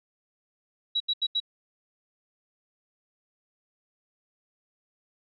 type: tone bursts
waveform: sine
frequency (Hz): 3887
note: B7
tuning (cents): -28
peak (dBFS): -23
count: 4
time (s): 0.95-1.402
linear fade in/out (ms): 10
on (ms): 53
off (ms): 80
effects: none